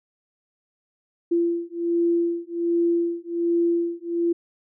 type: beating tone pair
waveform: sine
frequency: 340.3 / 341.6 Hz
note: F4 / F4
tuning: -45 / -38 cents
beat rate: 1.3 Hz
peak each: -23 dBFS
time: 1.31-4.33 s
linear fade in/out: 10 ms
effects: none